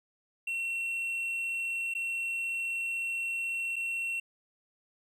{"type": "tone with dropouts", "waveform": "triangle", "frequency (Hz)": 2719, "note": "F7", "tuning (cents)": -47, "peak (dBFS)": -29, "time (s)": [0.47, 4.2], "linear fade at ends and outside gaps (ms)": 5, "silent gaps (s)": [[1.939, 1.949], [3.759, 3.763]], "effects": []}